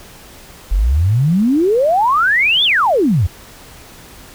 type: exponential two-way sweep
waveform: sine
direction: up then down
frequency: 41.86 to 3605 to 77.7 Hz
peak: -10 dBFS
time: 0.71-3.27 s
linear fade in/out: 10 ms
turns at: 2.64 s
effects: pink hiss -39 dBFS RMS until 4.34 s